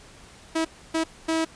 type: tone bursts at uneven times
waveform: sawtooth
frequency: 323.5 Hz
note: E4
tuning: 32 cents flat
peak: -18 dBFS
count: 3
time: 0.55-0.65 / 0.94-1.04 / 1.28-1.45 s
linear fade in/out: 10 ms
effects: pink hiss -49 dBFS RMS until 1.55 s + resampled to 22050 Hz